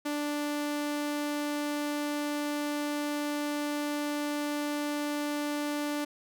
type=tone; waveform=sawtooth; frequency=293.7 Hz; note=D4; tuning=in tune; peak=-26 dBFS; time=0.05-6.05 s; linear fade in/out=10 ms; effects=none